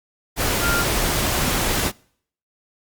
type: tone in noise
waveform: sine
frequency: 1396.9 Hz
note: F6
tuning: in tune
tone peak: -21 dBFS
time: 0.6-0.85 s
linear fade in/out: 50 ms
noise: pink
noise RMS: -21 dBFS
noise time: 0.36-1.92 s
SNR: -3 dB
effects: noise-tail reverb RT60 0.6 s tail -25 dB re dry + Opus 48 kbps

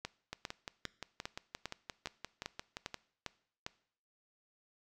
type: two click trains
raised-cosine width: 0.2 ms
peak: -23 / -21 dBFS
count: 16 / 10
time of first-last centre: 0.33-2.943 / 0.05-3.664 s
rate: 5.74 / 2.49 Hz
effects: noise-tail reverb RT60 0.6 s tail -20 dB re dry

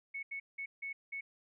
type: tone bursts at uneven times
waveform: sine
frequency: 2209 Hz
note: C#7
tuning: 7 cents flat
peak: -38 dBFS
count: 5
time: 0.14-0.23 / 0.31-0.4 / 0.58-0.66 / 0.82-0.93 / 1.12-1.21 s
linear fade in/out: 10 ms
effects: none

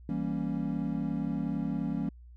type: chord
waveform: triangle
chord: E diminished seventh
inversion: none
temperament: equal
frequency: 164.81 / 196 / 233.1 / 277.2 Hz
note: E3 / G3 / Bb3 / Db4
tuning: 0 / 0 / 0 / 0 cents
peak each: -33 dBFS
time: 0.09-2.09 s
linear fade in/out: 2 ms
effects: added 60 Hz sine -48 dBFS peak until 2.36 s

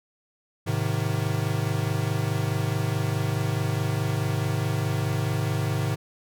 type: chord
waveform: square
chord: Ab major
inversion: none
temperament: equal with one note detuned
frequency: 106.13 / 130.81 / 155.56 Hz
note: Ab2 / C3 / Eb3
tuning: +38 / 0 / 0 cents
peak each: -28 / -29 / -30 dBFS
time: 0.66-5.96 s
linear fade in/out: 20 ms
effects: none

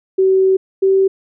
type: tone pair in turn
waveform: sine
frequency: 380.4 / 385.3 Hz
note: F#4 / G4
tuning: +48 / -30 cents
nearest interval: unison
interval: 22 cents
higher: second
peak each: -9 dBFS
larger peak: neither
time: 0.18-0.57 / 0.82-1.08 s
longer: first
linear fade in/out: 10 ms
effects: none

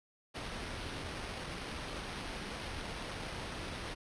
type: noise with sample-and-hold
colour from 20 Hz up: pink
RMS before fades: -42 dBFS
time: 0.34-3.95 s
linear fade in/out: 20 ms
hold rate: 7350 Hz
effects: resampled to 22050 Hz

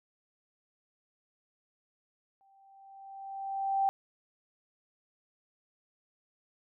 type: tone with exponential growth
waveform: sine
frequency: 782 Hz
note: G5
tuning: 4 cents flat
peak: -23 dBFS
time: 2.41-3.89 s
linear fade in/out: 0 ms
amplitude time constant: 320 ms
effects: none

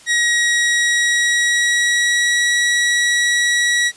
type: tone with pitch glide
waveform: sawtooth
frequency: 1900 to 1924.3 Hz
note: A#6 to B6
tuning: +33 to -45 cents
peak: -10 dBFS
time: 0.06-3.92 s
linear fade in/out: 50 ms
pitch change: +22 cents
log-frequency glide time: 0.31-2.51 s
effects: white hiss -44 dBFS RMS until 3.96 s + resampled to 22050 Hz

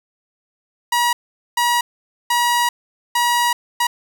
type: tone bursts at uneven times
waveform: sawtooth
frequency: 960 Hz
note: B5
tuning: 49 cents flat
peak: -11 dBFS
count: 5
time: 0.92-1.13 / 1.57-1.81 / 2.3-2.69 / 3.15-3.53 / 3.8-3.87 s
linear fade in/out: 5 ms
effects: 7-bit

